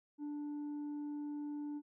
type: tone with tanh clipping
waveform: sine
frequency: 293.7 Hz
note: D4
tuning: in tune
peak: -40 dBFS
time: 0.18-1.82 s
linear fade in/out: 50 ms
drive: 3 dB
effects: none